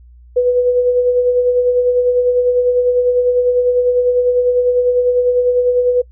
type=tone with tremolo; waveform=sine; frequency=493.9 Hz; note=B4; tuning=in tune; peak=-8 dBFS; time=0.36-6.02 s; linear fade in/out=10 ms; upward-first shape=sine; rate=10 Hz; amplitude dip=45%; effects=noise-tail reverb RT60 0.1 s tail -24 dB re dry + added 60 Hz sine -39 dBFS peak until 6.11 s